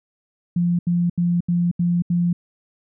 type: tone bursts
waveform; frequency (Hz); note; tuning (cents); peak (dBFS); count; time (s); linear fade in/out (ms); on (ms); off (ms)
sine; 173.9; F3; -7; -16; 6; 0.56-2.33; 5; 230; 78
effects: none